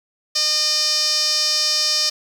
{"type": "tone with band-pass filter", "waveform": "sawtooth", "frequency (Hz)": 608, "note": "D#5", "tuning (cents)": -40, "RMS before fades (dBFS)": -19, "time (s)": [0.35, 2.1], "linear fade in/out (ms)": 10, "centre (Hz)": 5200, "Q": 7.2, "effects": ["7-bit"]}